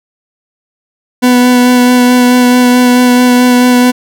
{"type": "tone with vibrato", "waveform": "40% pulse", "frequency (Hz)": 247.8, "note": "B3", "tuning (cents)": 6, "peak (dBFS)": -3, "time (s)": [1.22, 3.92], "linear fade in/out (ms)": 20, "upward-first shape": "sine", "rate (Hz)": 4.6, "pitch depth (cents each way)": 12, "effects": []}